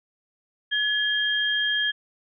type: tone pair together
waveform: sine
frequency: 1700 / 3213 Hz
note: G#6 / G7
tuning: +40 / +42 cents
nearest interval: major seventh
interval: 1102 cents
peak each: -24 / -24 dBFS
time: 0.71-1.92 s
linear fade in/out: 20 ms
effects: none